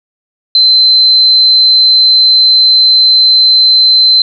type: tone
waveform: sine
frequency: 4080 Hz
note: C8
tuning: 44 cents flat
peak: -3 dBFS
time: 0.55-4.22 s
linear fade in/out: 2 ms
effects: none